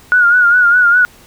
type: tone with vibrato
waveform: sine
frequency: 1441 Hz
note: F#6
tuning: 46 cents flat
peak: -6 dBFS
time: 0.12-1.05 s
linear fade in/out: 0 ms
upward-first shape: sine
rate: 4.9 Hz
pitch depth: 60 cents each way
effects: pink hiss -43 dBFS RMS until 1.26 s